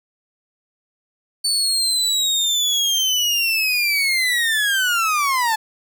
30% pulse linear sweep, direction down, 4514 to 860 Hz, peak -14 dBFS, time 1.44-5.56 s, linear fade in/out 10 ms, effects none

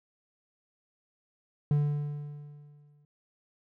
triangle tone with exponential decay, 146.6 Hz, D3, 3 cents flat, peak -19 dBFS, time 1.71-3.05 s, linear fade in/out 2 ms, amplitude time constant 290 ms, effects none

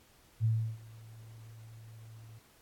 sine tone with ADSR envelope, 111.8 Hz, A2, 28 cents sharp, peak -24 dBFS, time 0.4-2.39 s, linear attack 44 ms, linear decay 330 ms, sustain -24 dB, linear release 8 ms, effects pink hiss -63 dBFS RMS until 2.61 s + AAC 64 kbps

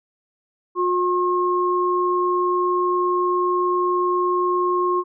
sine tone pair together, 359 / 1075.8 Hz, F4 / C6, +48 / +48 cents, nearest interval octave + perfect fifth, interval 1900 cents, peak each -20 dBFS, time 0.75-5.04 s, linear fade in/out 50 ms, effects none

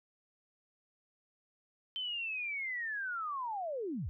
sine linear sweep, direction down, 3100 to 56.3 Hz, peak -35 dBFS, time 1.96-4.09 s, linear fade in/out 0 ms, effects none

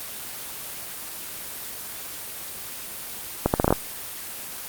accelerating click train, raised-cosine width 1 ms, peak -3 dBFS, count 7, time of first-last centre 3.46-3.726 s, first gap 79 ms, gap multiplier 0.76, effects white hiss -35 dBFS RMS until 4.68 s + Opus 24 kbps

